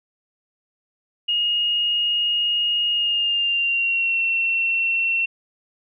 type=tone with pitch glide; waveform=sine; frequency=2863 to 2712 Hz; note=F7 to E7; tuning=+42 to +49 cents; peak=-18 dBFS; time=1.28-5.26 s; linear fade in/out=10 ms; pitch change=-93 cents; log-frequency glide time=2.91-4.21 s; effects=none